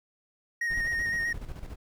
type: tone with vibrato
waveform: triangle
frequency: 1864.7 Hz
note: A#6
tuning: in tune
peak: -25 dBFS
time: 0.61-1.33 s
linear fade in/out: 5 ms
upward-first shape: square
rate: 7.8 Hz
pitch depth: 18 cents each way
type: noise with tremolo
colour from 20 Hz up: brown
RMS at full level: -38 dBFS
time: 0.7-1.76 s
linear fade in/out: 10 ms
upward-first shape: square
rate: 14 Hz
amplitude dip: 55%
effects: none